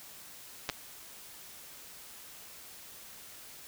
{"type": "clicks", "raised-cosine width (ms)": 0.2, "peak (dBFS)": -15, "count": 2, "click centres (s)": [0.691, 0.698], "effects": ["white hiss -50 dBFS RMS until 3.67 s"]}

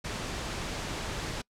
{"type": "noise", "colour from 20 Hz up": "pink", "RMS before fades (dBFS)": -35, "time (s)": [0.04, 1.42], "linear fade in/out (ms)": 10, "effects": ["noise-tail reverb RT60 0.1 s tail -25 dB re dry", "low-pass 7000 Hz 12 dB/octave"]}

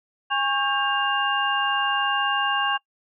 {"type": "tone cluster", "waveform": "sine", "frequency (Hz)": [817, 1101, 1600, 2803], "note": ["G#5", "C#6", "G6", "F7"], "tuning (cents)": [-29, -12, 35, 6], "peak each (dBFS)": -26, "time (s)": [0.3, 2.78], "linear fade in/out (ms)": 20, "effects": ["noise-tail reverb RT60 0.1 s tail -24 dB re dry"]}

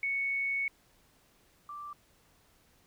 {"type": "tone pair in turn", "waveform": "sine", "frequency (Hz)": [2217, 1174.4], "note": ["C#7", "D6"], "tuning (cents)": [0, 0], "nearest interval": "major seventh", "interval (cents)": 1100, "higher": "first", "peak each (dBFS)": [-29, -40], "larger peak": "first", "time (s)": [[0.03, 0.68], [1.69, 1.93]], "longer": "first", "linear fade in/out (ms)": 2, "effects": ["pink hiss -66 dBFS RMS until 2.86 s"]}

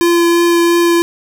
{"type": "tone with vibrato", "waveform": "square", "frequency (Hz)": 342.1, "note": "F4", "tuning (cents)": -36, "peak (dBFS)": -9, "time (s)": [0.01, 1.02], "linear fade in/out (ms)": 0, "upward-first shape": "triangle", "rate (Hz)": 2.9, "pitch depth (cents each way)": 10, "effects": []}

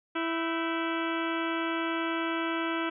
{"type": "harmonic tone with a mistuned harmonic", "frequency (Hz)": 330, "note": "E4", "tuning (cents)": 2, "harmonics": [1, 2, 3, 4, 5, 6, 7, 8, 9, 10], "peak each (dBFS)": [-31, -38, -37, -36, -38, -42, -41, -42, -44, -45], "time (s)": [0.15, 2.9], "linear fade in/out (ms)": 10, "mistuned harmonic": 5, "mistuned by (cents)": -110, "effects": []}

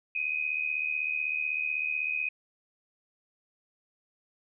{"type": "tone pair together", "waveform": "sine", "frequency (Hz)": [2458, 2534], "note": ["D#7", "D#7"], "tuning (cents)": [-22, 31], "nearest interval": "minor second", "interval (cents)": 53, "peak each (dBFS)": [-32, -30], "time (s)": [0.15, 2.29], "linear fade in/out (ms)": 5, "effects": []}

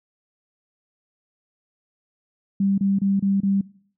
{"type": "tone bursts", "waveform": "sine", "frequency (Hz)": 196.7, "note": "G3", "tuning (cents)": 6, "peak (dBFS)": -17, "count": 5, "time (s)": [2.6, 3.612], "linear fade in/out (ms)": 5, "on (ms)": 180, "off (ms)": 28, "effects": ["noise-tail reverb RT60 0.6 s tail -22 dB re dry"]}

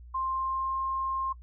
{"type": "tone with pitch glide", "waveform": "sine", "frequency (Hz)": [1053, 1062.8], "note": ["C6", "C6"], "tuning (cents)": [11, 27], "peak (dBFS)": -28, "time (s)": [0.14, 1.33], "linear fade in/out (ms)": 10, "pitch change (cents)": 16, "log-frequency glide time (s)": [0.29, 0.79], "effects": ["noise-tail reverb RT60 0.1 s tail -20 dB re dry", "added 60 Hz sine -45 dBFS peak until 1.42 s"]}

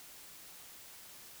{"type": "silence", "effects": ["white hiss -53 dBFS RMS until 1.4 s"]}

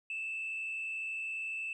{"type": "tone with frequency modulation", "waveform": "sine", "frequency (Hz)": 2637, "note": "E7", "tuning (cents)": 0, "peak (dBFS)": -34, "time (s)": [0.1, 1.73], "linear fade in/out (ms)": 2, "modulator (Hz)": 71.9, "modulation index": 0.73, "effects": ["tanh soft clip ceiling -32 dBFS"]}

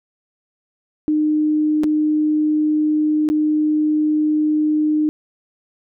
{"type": "tone with dropouts", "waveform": "sine", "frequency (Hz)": 305, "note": "D#4", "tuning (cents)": -34, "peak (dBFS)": -14, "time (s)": [1.08, 5.09], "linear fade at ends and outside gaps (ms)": 0, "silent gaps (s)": [[1.835, 1.841], [3.289, 3.3]], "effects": []}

